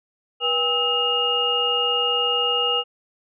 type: tone cluster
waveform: sine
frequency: 484.6 / 805 / 1290 / 2844 Hz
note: B4 / G5 / E6 / F7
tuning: -33 / +46 / -38 / +31 cents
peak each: -26 / -29 / -28 / -20 dBFS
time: 0.4-2.84 s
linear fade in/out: 50 ms
effects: none